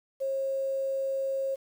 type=tone; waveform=sine; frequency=540 Hz; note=C#5; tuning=45 cents flat; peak=-27 dBFS; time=0.2-1.56 s; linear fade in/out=20 ms; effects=9-bit